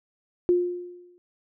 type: tone with exponential decay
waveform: sine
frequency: 354.4 Hz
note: F4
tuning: 25 cents sharp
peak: -15 dBFS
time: 0.49-1.18 s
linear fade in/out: 0 ms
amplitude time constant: 150 ms
effects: none